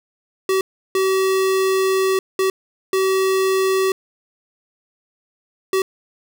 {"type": "tone bursts at uneven times", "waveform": "square", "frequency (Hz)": 381.4, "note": "G4", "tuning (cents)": -47, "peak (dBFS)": -16, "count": 5, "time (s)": [[0.49, 0.61], [0.95, 2.19], [2.39, 2.5], [2.93, 3.92], [5.73, 5.82]], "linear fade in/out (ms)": 2, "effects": []}